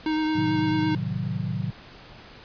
square tone with vibrato, 311.1 Hz, D#4, in tune, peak -23 dBFS, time 0.06-0.95 s, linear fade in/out 2 ms, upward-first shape triangle, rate 9 Hz, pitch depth 17 cents each way
sine chord, A diminished seventh, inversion none, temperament equal, 110 / 130.81 / 155.56 / 185 Hz, A2 / C3 / Eb3 / Gb3, 0 / 0 / 0 / 0 cents, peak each -31 dBFS, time 0.35-1.71 s, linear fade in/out 10 ms
effects pink hiss -46 dBFS RMS until 2.44 s + resampled to 11025 Hz

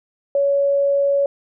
sine tone, 561 Hz, C#5, 21 cents sharp, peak -14 dBFS, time 0.35-1.26 s, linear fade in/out 2 ms, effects none

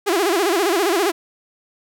sawtooth tone with vibrato, 370 Hz, F#4, in tune, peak -12 dBFS, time 0.06-1.12 s, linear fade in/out 20 ms, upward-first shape sine, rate 15 Hz, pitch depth 210 cents each way, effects none

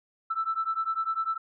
sine beating tone pair, 1318.5 / 1328.5 Hz, E6 / E6, 0 / +13 cents, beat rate 10 Hz, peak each -29 dBFS, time 0.3-1.38 s, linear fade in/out 10 ms, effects tanh soft clip ceiling -19 dBFS

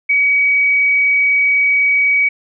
sine tone, 2266 Hz, C#7, 37 cents sharp, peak -10 dBFS, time 0.09-2.29 s, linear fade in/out 10 ms, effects none

